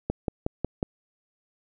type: click train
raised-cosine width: 2 ms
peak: -12 dBFS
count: 5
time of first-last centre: 0.1-0.829 s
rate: 5.49 Hz
effects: none